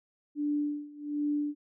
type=tone with tremolo; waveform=sine; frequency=293.7 Hz; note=D4; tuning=in tune; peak=-26 dBFS; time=0.35-1.55 s; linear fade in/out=50 ms; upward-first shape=sine; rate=1.3 Hz; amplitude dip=90%; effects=none